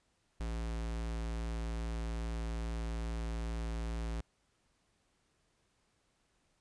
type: tone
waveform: square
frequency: 56.4 Hz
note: A1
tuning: 44 cents sharp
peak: -36 dBFS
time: 0.4-4.21 s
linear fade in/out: 5 ms
effects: pink hiss -75 dBFS RMS until 6.6 s + resampled to 22050 Hz

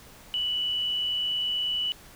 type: tone with amplitude modulation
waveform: sine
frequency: 2960 Hz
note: F#7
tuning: in tune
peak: -24 dBFS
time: 0.34-1.92 s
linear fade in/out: 0 ms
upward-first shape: sine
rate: 149 Hz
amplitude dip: 25%
effects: pink hiss -50 dBFS RMS until 2.15 s

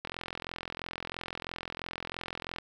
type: click train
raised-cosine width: 0.3 ms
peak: -20 dBFS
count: 110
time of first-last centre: 0.05-2.585 s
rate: 43 Hz
effects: 9-bit

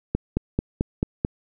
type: click train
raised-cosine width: 3 ms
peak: -8 dBFS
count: 6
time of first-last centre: 0.15-1.249 s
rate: 4.55 Hz
effects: none

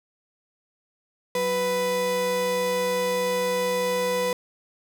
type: tone pair together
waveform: 35% pulse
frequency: 185.9 / 496.3 Hz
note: F#3 / B4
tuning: +8 / +8 cents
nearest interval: octave + perfect fourth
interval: 1700 cents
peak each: -32 / -21 dBFS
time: 1.35-4.33 s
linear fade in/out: 2 ms
effects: none

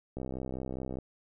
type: click train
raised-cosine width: 2 ms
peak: -24 dBFS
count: 54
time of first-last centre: 0.17-0.987 s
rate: 64.9 Hz
effects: none

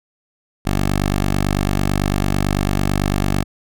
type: tone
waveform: 10% pulse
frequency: 49 Hz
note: G1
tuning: in tune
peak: -8 dBFS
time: 0.65-3.44 s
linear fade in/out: 20 ms
effects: none

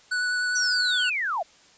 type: tone with vibrato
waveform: square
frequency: 1480 Hz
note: F#6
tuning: in tune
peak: -24 dBFS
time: 0.11-1.1 s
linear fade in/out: 10 ms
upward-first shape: triangle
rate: 9.9 Hz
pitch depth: 13 cents each way
type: linear sweep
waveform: sine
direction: down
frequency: 5980 to 595 Hz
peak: -24 dBFS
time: 0.55-1.43 s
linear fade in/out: 10 ms
effects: white hiss -55 dBFS RMS until 1.77 s + resampled to 16000 Hz

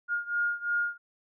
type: beating tone pair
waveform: sine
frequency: 1420 / 1422.9 Hz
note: F6 / F6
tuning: +28 / +32 cents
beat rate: 2.9 Hz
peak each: -29 / -31 dBFS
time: 0.08-0.98 s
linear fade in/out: 50 ms
effects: none

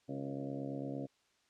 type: harmonic tone with a mistuned harmonic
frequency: 68.8 Hz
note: C#2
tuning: 12 cents flat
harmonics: 2 / 3 / 4 / 5 / 6 / 7 / 8 / 9 / 10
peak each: -44 / -49 / -41 / -49 / -54 / -49 / -48 / -51 / -53 dBFS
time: 0.08-1.07 s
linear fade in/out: 20 ms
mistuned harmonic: 7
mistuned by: -25 cents
effects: white hiss -73 dBFS RMS until 1.49 s + low-pass 6000 Hz 12 dB/octave

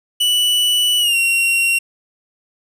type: tone with pitch glide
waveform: 45% pulse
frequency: 2960 to 2746 Hz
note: F#7 to F7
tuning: 0 to -30 cents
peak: -13 dBFS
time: 0.2-1.79 s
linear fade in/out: 10 ms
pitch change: -130 cents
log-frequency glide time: 0.99-1.16 s
effects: resampled to 32000 Hz + 9-bit

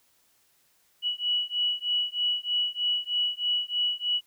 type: beating tone pair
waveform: sine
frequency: 2936 / 2939.2 Hz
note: F#7 / F#7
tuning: -14 / -12 cents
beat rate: 3.2 Hz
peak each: -28 dBFS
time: 1.02-4.21 s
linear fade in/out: 50 ms
effects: white hiss -66 dBFS RMS until 4.26 s

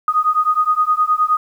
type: beating tone pair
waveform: sine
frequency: 1238 / 1247.6 Hz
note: D#6 / D#6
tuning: -9 / +4 cents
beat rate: 9.6 Hz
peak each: -16 dBFS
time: 0.08-1.37 s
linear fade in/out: 2 ms
effects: 8-bit

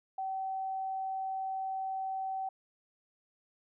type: tone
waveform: sine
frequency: 766 Hz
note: G5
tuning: 40 cents flat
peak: -33 dBFS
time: 0.18-2.49 s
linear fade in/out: 5 ms
effects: none

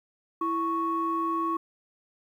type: tone pair together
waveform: sine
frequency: 331 / 1108.7 Hz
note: E4 / C#6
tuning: +7 / 0 cents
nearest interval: octave + major sixth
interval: 2093 cents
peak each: -29 / -26 dBFS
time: 0.41-1.57 s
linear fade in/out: 5 ms
effects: tanh soft clip ceiling -18 dBFS + 10-bit

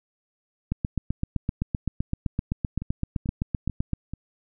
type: two click trains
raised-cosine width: 5 ms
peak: -12 / -20 dBFS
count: 26 / 4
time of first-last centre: 0.72-3.933 / 2.82-4.136 s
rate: 7.78 / 2.28 Hz
effects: none

